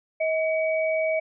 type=tone pair together; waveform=sine; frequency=637 / 2270 Hz; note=D#5 / C#7; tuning=+41 / +41 cents; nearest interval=octave + minor seventh; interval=2200 cents; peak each=-22 / -29 dBFS; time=0.2-1.2 s; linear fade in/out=10 ms; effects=none